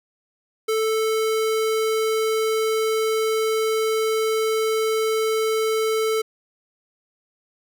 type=tone; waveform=square; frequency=440 Hz; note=A4; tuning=in tune; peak=-20 dBFS; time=0.68-6.22 s; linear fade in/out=10 ms; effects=none